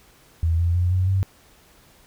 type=tone with pitch steps; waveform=sine; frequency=82.41 / 85.56 / 88.84 / 92.24 / 95.76 Hz; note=E2 / F2 / F2 / F#2 / G2; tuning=0 / -35 / +30 / -5 / -40 cents; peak=-17 dBFS; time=0.43-1.23 s; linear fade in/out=0 ms; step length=160 ms; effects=pink hiss -54 dBFS RMS until 2.06 s